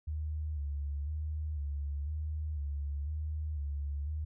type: tone with vibrato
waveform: sine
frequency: 74.1 Hz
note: D2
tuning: 16 cents sharp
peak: -33 dBFS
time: 0.07-4.25 s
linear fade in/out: 10 ms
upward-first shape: square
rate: 1 Hz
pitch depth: 59 cents each way
effects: none